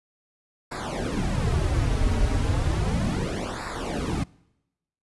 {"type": "noise with flanger", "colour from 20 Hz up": "brown", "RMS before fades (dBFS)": -25, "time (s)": [0.71, 4.24], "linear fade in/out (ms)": 10, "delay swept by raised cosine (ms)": [0.32, 5.92], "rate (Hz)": 0.34, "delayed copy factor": -0.9, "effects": ["noise-tail reverb RT60 0.9 s tail -24 dB re dry", "resampled to 24000 Hz"]}